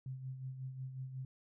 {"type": "tone with tremolo", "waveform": "sine", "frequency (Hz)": 130.9, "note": "C3", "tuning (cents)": 1, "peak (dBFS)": -39, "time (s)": [0.06, 1.25], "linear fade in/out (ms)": 2, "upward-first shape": "sine", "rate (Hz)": 5.5, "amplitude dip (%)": 55, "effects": []}